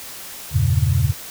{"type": "chord", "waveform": "sine", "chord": "E diminished seventh", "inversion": "none", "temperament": "equal with one note detuned", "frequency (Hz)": [82.88, 98, 116.54, 138.59], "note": ["E2", "G2", "Bb2", "Db3"], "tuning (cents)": [10, 0, 0, 0], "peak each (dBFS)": -20, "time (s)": [0.51, 1.14], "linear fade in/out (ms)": 50, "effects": ["white hiss -35 dBFS RMS until 1.3 s"]}